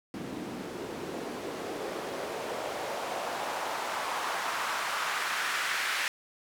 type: noise with band-pass filter sweep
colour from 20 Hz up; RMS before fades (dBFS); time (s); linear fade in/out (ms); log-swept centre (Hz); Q
white; -34; 0.14-6.08; 0; 240 to 1800; 1.6
effects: none